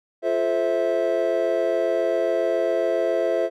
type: chord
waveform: triangle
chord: F major seventh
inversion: none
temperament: just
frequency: 349.2 / 436.5 / 523.8 / 654.8 Hz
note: F4 / A4 / C5 / E5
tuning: 0 / -14 / +2 / -12 cents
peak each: -25 / -25 / -23 / -21 dBFS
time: 0.22-3.5 s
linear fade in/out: 50 ms
effects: none